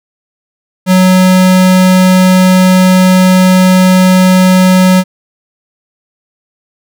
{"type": "tone", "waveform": "square", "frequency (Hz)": 185, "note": "F#3", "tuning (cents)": 0, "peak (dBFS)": -4, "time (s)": [0.86, 5.04], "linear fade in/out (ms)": 50, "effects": []}